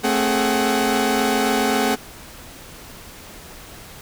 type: tone cluster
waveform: sawtooth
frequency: 222.8 / 266.6 / 418.2 / 750 Hz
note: A3 / C4 / G#4 / F#5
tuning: +22 / +33 / +12 / +23 cents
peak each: -19 dBFS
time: 0.03-1.96 s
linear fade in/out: 20 ms
effects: pink hiss -40 dBFS RMS until 4.01 s